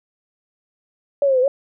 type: linear two-way sweep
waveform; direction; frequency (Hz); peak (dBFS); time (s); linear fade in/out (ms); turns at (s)
sine; down then up; 576 to 495.5 to 576; -13; 1.22-1.48; 2; 1.41
effects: none